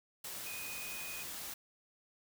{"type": "tone in noise", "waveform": "sine", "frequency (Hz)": 2489, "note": "D#7", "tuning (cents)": 0, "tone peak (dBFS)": -45, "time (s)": [0.46, 1.23], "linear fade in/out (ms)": 5, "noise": "white", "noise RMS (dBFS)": -44, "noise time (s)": [0.24, 1.54], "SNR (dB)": -4, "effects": []}